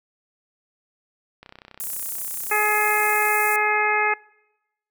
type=click train; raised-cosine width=0.3 ms; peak=-26 dBFS; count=60; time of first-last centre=1.43-3.285 s; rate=31.8 Hz
type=high-pass noise; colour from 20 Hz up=pink; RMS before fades=-30 dBFS; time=1.8-3.56 s; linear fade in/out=0 ms; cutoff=8700 Hz; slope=24 dB/octave
type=harmonic tone; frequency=422.4 Hz; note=G#4; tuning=29 cents sharp; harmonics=1 / 2 / 3 / 4 / 5 / 6; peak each=-27 / -24 / -26 / -25 / -24 / -27 dBFS; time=2.51-4.14 s; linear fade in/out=5 ms
effects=noise-tail reverb RT60 0.9 s tail -23 dB re dry